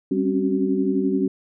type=tone cluster; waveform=sine; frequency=196.2 / 266.4 / 277.9 / 377.2 Hz; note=G3 / C4 / C#4 / F#4; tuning=+2 / +31 / +4 / +33 cents; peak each=-24 dBFS; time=0.11-1.28 s; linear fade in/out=5 ms; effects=none

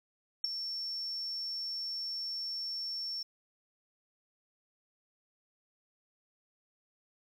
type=tone with ADSR envelope; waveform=sine; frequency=5440 Hz; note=F8; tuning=46 cents flat; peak=-23 dBFS; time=0.44-3.23 s; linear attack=4 ms; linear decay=9 ms; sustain=-12 dB; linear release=7 ms; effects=10-bit

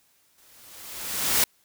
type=noise with exponential growth; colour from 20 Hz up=white; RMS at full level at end=-19 dBFS; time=0.38-1.44 s; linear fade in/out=2 ms; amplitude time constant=230 ms; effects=white hiss -64 dBFS RMS until 1.64 s

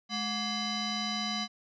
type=tone with frequency modulation; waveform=sine; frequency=2095 Hz; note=C7; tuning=2 cents sharp; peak=-30 dBFS; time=0.09-1.48 s; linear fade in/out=50 ms; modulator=941 Hz; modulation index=3.1; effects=none

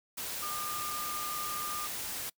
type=tone in noise; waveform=sine; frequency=1207 Hz; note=D6; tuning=47 cents sharp; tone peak=-37 dBFS; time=0.42-1.87 s; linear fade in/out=10 ms; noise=white; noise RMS=-38 dBFS; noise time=0.17-2.3 s; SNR=-2 dB; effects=noise-tail reverb RT60 0.1 s tail -24 dB re dry

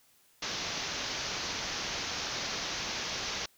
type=low-pass noise; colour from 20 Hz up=white; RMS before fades=-36 dBFS; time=0.42-3.46 s; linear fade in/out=5 ms; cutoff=6400 Hz; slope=96 dB/octave; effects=white hiss -65 dBFS RMS until 3.57 s

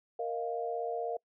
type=chord; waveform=sine; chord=Bb suspended fourth; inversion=none; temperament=equal; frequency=466.2 / 622.3 / 698.5 Hz; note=Bb4 / Eb5 / F5; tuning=0 / 0 / 0 cents; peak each=-35 / -40 / -36 dBFS; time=0.19-1.17 s; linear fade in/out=5 ms; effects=noise-tail reverb RT60 0.1 s tail -25 dB re dry

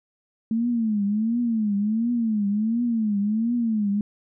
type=tone with vibrato; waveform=sine; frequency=220 Hz; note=A3; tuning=in tune; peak=-20 dBFS; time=0.51-4.01 s; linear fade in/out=2 ms; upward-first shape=triangle; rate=1.4 Hz; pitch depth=180 cents each way; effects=none

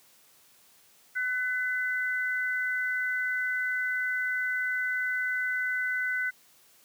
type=tone pair together; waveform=sine; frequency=1500 / 2017 Hz; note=F#6 / B6; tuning=+23 / +36 cents; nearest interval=perfect fourth; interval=513 cents; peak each=-28 / -32 dBFS; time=1.15-6.31 s; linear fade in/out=20 ms; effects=white hiss -60 dBFS RMS until 6.84 s + high-pass 100 Hz 12 dB/octave

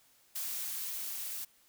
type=noise with level ramp; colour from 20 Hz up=blue; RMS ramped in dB=-37 to -40 dBFS; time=0.35-1.45 s; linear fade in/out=10 ms; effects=white hiss -66 dBFS RMS until 1.68 s

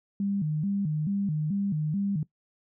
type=tone with vibrato; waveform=sine; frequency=174.61 Hz; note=F3; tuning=in tune; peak=-25 dBFS; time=0.2-2.23 s; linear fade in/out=2 ms; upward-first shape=square; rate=2.3 Hz; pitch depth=230 cents each way; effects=noise-tail reverb RT60 0.1 s tail -19 dB re dry

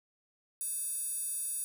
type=tone with high-pass filter; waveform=square; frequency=522 Hz; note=C5; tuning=4 cents flat; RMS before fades=-36 dBFS; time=0.61-1.64 s; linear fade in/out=0 ms; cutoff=9900 Hz; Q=7.1; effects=none

